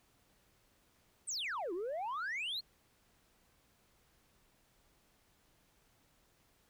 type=exponential two-way sweep; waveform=sine; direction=down then up; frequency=9170 to 329.6 to 4416 Hz; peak=-34 dBFS; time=1.27-2.61 s; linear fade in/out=20 ms; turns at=1.73 s; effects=tanh soft clip ceiling -35 dBFS + pink hiss -71 dBFS RMS until 6.69 s